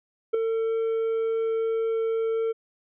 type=tone with ADSR envelope; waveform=triangle; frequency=450.3 Hz; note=A4; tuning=40 cents sharp; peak=-14 dBFS; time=0.33-2.53 s; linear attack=15 ms; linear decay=4 ms; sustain=-7 dB; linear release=21 ms; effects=resampled to 8000 Hz